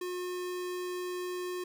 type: tone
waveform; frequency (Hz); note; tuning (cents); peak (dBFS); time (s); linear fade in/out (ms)
square; 360.4; F#4; -45; -35; 0.01-1.64; 5
effects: 11-bit